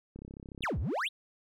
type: click train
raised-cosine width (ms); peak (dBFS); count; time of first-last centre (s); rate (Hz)
3; -32; 17; 0.16-0.638; 33.5
type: exponential two-way sweep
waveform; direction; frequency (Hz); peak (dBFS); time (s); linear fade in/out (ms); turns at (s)
triangle; down then up; 4003 to 57.9 to 4003; -28; 0.62-1.09; 20; 0.79
effects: none